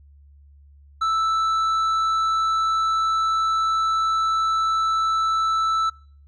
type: tone with tanh clipping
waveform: triangle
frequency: 1318.5 Hz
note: E6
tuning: in tune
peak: -20 dBFS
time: 1.01-5.9 s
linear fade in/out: 10 ms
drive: 11 dB
effects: noise-tail reverb RT60 0.5 s tail -26 dB re dry + added 71 Hz sine -47 dBFS peak until 6.27 s